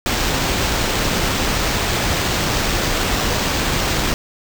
pink noise with sample-and-hold, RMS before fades -19 dBFS, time 0.06-4.14 s, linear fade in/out 0 ms, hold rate 11025 Hz, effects none

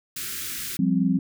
white band-stop noise, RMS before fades -32 dBFS, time 0.16-0.77 s, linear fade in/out 5 ms, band 400 to 1300 Hz, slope 48 dB/octave
sine chord, F suspended second, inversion none, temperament just, 174.61 / 196.44 / 261.9 Hz, F3 / G3 / C4, 0 / +4 / +2 cents, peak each -23 dBFS, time 0.79-1.19 s, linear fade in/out 5 ms
effects none

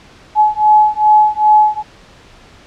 sine beating tone pair, 850 / 852.5 Hz, G#5 / G#5, +40 / +45 cents, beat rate 2.5 Hz, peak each -10 dBFS, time 0.35-1.83 s, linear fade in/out 50 ms, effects pink hiss -42 dBFS RMS until 2.66 s + low-pass 5000 Hz 12 dB/octave

